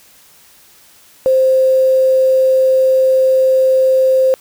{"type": "tone with quantisation", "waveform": "sine", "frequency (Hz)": 523.3, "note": "C5", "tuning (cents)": 0, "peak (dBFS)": -8, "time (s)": [1.26, 4.34], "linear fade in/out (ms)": 0, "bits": 6, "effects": ["white hiss -46 dBFS RMS until 4.4 s"]}